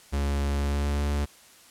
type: tone with pitch glide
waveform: 45% pulse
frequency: 70.7 to 72.23 Hz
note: C#2 to D2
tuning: +35 to -28 cents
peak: -24 dBFS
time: 0.12-1.26 s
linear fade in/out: 20 ms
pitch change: +37 cents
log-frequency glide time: 0.49-1.03 s
effects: white hiss -53 dBFS RMS until 1.7 s + low-pass 11000 Hz 12 dB/octave